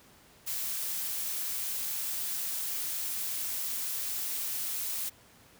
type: noise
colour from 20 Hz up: blue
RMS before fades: -34 dBFS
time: 0.46-5.1 s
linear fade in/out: 20 ms
effects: pink hiss -58 dBFS RMS until 5.59 s + high-pass 60 Hz 12 dB/octave